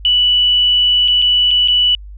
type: tone with dropouts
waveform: sine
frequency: 2960 Hz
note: F#7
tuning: in tune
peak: -9 dBFS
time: 0.05-1.95 s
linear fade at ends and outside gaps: 1 ms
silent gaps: 1.078-1.082 / 1.218-1.222 / 1.508-1.512 / 1.676-1.683 s
effects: added 50 Hz sine -30 dBFS peak until 2.17 s